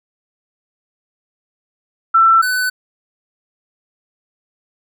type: tone pair in turn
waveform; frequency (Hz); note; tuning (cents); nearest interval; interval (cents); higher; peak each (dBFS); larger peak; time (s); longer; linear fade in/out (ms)
sine / square; 1338 / 1501.9; E6 / F#6; +25 / +25; major second; 200; second; -7 / -16; first; 2.14-2.42 / 2.42-2.7; neither; 10
effects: none